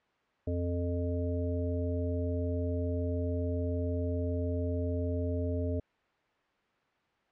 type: harmonic tone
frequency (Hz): 87.31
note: F2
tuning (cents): 0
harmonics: 1 / 3 / 5 / 7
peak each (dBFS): -31 / -36 / -38 / -39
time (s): 0.47-5.8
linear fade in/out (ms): 5
effects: white hiss -70 dBFS RMS until 7.31 s + low-pass 2000 Hz 12 dB/octave